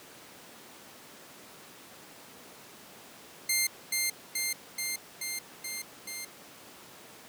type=tone with echo; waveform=10% pulse; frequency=2100 Hz; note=C7; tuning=6 cents sharp; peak=-16 dBFS; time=3.49-3.67 s; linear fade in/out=5 ms; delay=430 ms; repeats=6; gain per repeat=-2 dB; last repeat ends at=6.25 s; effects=pink hiss -50 dBFS RMS until 7.28 s + high-pass 200 Hz 12 dB/octave